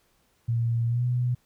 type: tone with pitch glide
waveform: sine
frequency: 116.54 to 123.4 Hz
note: A#2 to B2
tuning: 0 to -1 cents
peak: -22 dBFS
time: 0.48-1.35 s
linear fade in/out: 10 ms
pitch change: +99 cents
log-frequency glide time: 0.87-1.04 s
effects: pink hiss -67 dBFS RMS until 1.45 s